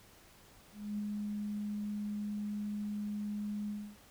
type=tone with ADSR envelope; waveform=sine; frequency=207.8 Hz; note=G#3; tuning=1 cent sharp; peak=-33 dBFS; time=0.72-3.97 s; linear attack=270 ms; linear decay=9 ms; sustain=-2 dB; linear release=280 ms; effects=pink hiss -60 dBFS RMS until 4.1 s